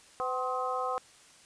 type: harmonic tone with a mistuned harmonic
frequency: 253.8 Hz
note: B3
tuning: 47 cents sharp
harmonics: 2 / 3 / 4 / 5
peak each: -35 / -35 / -35 / -35 dBFS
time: 0.2-0.98 s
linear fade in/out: 0 ms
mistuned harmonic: 4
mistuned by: +64 cents
effects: white hiss -57 dBFS RMS until 1.45 s + resampled to 22050 Hz